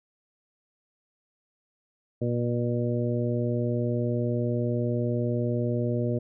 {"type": "harmonic tone", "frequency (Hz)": 120, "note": "B2", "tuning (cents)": -49, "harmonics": [1, 2, 3, 4, 5], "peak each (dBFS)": [-27, -30, -32, -33, -34], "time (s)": [2.21, 6.19], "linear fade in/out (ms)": 10, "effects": []}